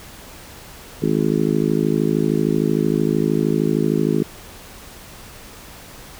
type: harmonic tone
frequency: 53.1 Hz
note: G#1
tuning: 39 cents sharp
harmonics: 3 / 4 / 5 / 6 / 7 / 8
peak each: -22 / -22 / -23 / -23 / -23 / -25 dBFS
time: 1.02-4.23 s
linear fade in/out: 5 ms
effects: pink hiss -40 dBFS RMS until 6.19 s